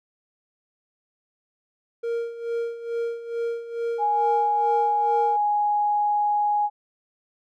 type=tone with tremolo; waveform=triangle; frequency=466.2 Hz; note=A#4; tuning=in tune; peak=-21 dBFS; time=2.03-5.37 s; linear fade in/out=10 ms; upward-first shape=sine; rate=2.3 Hz; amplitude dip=75%
type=tone; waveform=sine; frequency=831 Hz; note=G#5; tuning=1 cent sharp; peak=-19 dBFS; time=3.98-6.7 s; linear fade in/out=50 ms
effects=none